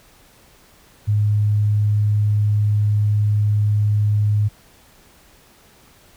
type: tone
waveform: sine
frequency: 104.6 Hz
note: G#2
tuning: 13 cents sharp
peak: -14 dBFS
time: 1.07-4.49 s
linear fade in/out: 20 ms
effects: pink hiss -51 dBFS RMS until 6.16 s